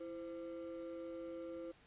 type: ring-modulated tone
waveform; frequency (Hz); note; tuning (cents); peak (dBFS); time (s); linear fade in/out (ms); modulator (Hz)
triangle; 425.5; G#4; +42; -39; 0-1.72; 10; 92.6
effects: pink hiss -66 dBFS RMS until 1.86 s + resampled to 8000 Hz